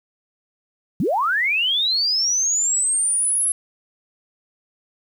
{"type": "linear sweep", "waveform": "sine", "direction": "up", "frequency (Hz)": [134.8, 11050], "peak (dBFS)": -17, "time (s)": [1, 3.52], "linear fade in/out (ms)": 2, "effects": ["8-bit"]}